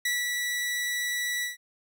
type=tone with ADSR envelope; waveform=sawtooth; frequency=1952 Hz; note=B6; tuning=21 cents flat; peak=-21 dBFS; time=0.05-1.57 s; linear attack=5 ms; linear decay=190 ms; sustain=-3 dB; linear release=140 ms; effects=none